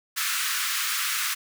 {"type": "high-pass noise", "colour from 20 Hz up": "pink", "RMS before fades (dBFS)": -27, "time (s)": [0.16, 1.35], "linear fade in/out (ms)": 20, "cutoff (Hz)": 1200, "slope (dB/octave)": 48, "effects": []}